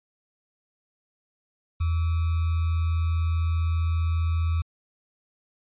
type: tone with sample-and-hold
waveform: sine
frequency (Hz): 82.41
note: E2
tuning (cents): 0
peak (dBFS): -21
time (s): 1.8-4.62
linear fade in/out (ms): 10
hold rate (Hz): 1225
effects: resampled to 8000 Hz